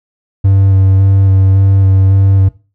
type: tone with vibrato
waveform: triangle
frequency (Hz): 96.7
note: G2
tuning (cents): -23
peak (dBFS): -3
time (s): 0.44-2.49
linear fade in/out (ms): 10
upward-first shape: square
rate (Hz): 1.8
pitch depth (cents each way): 13
effects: noise-tail reverb RT60 0.3 s tail -17 dB re dry